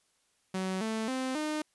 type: tone with pitch steps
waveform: sawtooth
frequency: 188 / 221 / 259.8 / 305.4 Hz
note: F#3 / A3 / C4 / D#4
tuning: +28 / +8 / -12 / -32 cents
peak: -27 dBFS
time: 0.54-1.62 s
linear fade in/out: 5 ms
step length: 270 ms
effects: white hiss -72 dBFS RMS until 1.74 s + resampled to 24000 Hz